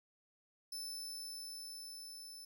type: tone with level ramp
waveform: sawtooth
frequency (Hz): 5274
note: E8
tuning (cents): 0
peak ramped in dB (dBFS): -39 to -47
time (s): 0.72-2.45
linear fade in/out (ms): 5
effects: none